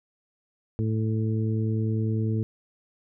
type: harmonic tone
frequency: 110 Hz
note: A2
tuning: in tune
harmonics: 1 / 2 / 3 / 4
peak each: -24 / -30 / -34 / -36 dBFS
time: 0.79-2.43 s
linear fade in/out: 0 ms
effects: none